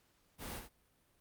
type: noise with echo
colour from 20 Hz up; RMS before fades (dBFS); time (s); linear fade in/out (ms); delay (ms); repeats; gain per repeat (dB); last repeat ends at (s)
pink; -44; 0.38-0.62; 50; 74; 1; -7; 0.694
effects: pink hiss -73 dBFS RMS until 1.2 s + Opus 48 kbps